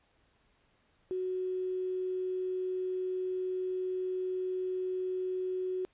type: tone with quantisation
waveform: sine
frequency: 370 Hz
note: F#4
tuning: in tune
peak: -31 dBFS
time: 1.11-5.85 s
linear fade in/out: 0 ms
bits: 9
effects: pink hiss -70 dBFS RMS until 5.93 s + resampled to 8000 Hz